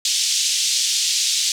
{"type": "band-pass noise", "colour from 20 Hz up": "white", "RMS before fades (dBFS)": -20, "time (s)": [0.05, 1.52], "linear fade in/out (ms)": 2, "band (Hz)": [3100, 7100], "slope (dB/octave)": 24, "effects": []}